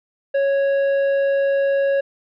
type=tone with tanh clipping; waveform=triangle; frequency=553 Hz; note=C#5; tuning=4 cents flat; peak=-17 dBFS; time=0.34-2.01 s; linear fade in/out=10 ms; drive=12 dB; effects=none